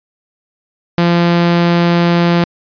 sawtooth tone, 172 Hz, F3, 26 cents flat, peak -5 dBFS, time 0.98-2.44 s, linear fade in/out 0 ms, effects resampled to 11025 Hz

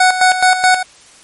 25% pulse tone with tremolo, 740 Hz, F#5, in tune, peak -3 dBFS, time 0-0.83 s, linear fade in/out 5 ms, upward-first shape square, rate 4.7 Hz, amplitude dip 65%, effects white hiss -43 dBFS RMS until 1.23 s + MP3 48 kbps

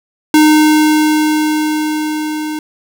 square tone with level ramp, 306.6 Hz, D#4, 25 cents flat, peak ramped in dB -5 to -19 dBFS, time 0.34-2.59 s, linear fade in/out 2 ms, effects none

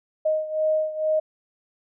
sine beating tone pair, 622.3 / 624.5 Hz, D#5 / D#5, 0 / +6 cents, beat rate 2.2 Hz, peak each -22 / -26 dBFS, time 0.25-1.2 s, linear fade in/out 10 ms, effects none

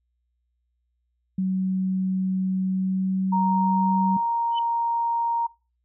sine tone with pitch glide, 187.9 to 190.96 Hz, F#3 to G3, +27 to -45 cents, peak -21 dBFS, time 1.38-4.17 s, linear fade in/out 5 ms, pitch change +28 cents, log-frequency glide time 2.64-3.91 s
sine tone, 932.3 Hz, A#5, in tune, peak -21 dBFS, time 3.32-5.47 s, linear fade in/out 10 ms
sine tone with exponential growth, 3007 Hz, F#7, 27 cents sharp, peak -26 dBFS, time 4.51-4.59 s, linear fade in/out 5 ms, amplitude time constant 16 ms
effects noise-tail reverb RT60 0.3 s tail -22 dB re dry + added 60 Hz sine -70 dBFS peak until 5.84 s

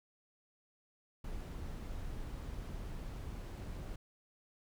brown noise, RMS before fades -43 dBFS, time 1.24-3.96 s, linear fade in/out 5 ms, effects none

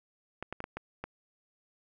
clicks, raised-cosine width 0.5 ms, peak -22 dBFS, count 6, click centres 0.426 / 0.526 / 0.604 / 0.641 / 0.77 / 1.04 s, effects none

